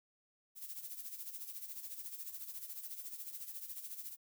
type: noise with tremolo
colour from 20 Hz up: violet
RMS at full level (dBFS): -44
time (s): 0.55-4.17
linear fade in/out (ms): 50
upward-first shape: sine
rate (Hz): 14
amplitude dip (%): 65
effects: none